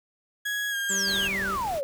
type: tone with pitch glide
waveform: 35% pulse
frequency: 1665 to 1612.9 Hz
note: G#6 to G6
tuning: +4 to +49 cents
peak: -25 dBFS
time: 0.45-1.28 s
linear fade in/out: 10 ms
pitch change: -55 cents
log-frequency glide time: 0.7-0.76 s
type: exponential sweep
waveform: sine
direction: down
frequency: 7902 to 528 Hz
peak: -26 dBFS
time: 0.89-1.83 s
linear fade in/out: 0 ms
type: tone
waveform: 25% pulse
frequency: 194.7 Hz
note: G3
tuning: 12 cents flat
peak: -30 dBFS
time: 0.89-1.57 s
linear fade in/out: 20 ms
type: noise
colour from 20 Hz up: pink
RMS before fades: -39 dBFS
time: 1.05-1.82 s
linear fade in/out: 50 ms
effects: none